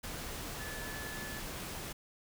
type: tone in noise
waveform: sine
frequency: 1730 Hz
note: A6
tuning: 30 cents flat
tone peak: -45 dBFS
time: 0.59-1.4 s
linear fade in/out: 10 ms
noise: pink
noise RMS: -42 dBFS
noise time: 0.03-1.93 s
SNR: -6 dB
effects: none